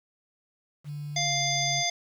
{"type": "tone with pitch glide", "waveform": "sine", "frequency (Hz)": [146.83, 140.6], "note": ["D3", "C#3"], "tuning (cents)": [0, 25], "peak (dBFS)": -33, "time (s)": [0.84, 1.84], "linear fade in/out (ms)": 50, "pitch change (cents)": -75, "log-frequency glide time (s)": [1.24, 1.34]}
{"type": "harmonic tone", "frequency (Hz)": 698.5, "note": "F5", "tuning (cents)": 0, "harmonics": [1, 3, 5, 7, 9], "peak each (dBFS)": [-31, -31, -31, -31, -31], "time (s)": [1.16, 1.9], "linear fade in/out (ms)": 5}
{"effects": ["9-bit"]}